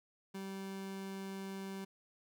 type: tone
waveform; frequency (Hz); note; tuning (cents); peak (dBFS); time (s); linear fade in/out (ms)
30% pulse; 193.7; G3; -20; -39; 0.34-1.85; 10
effects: none